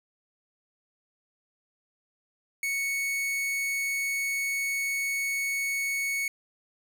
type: tone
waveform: 45% pulse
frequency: 2217 Hz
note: C#7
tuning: in tune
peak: -27 dBFS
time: 2.63-6.28 s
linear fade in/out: 2 ms
effects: none